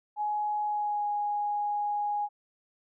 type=tone with pitch glide; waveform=sine; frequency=839 to 827.4 Hz; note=G#5 to G#5; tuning=+17 to -7 cents; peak=-27 dBFS; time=0.16-2.29 s; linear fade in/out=50 ms; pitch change=-24 cents; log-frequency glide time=0.65-1.07 s; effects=none